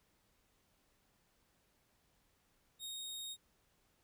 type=tone; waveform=sawtooth; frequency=3729 Hz; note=A#7; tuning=in tune; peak=-40 dBFS; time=2.79-3.37 s; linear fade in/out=50 ms; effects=pink hiss -75 dBFS RMS until 4.03 s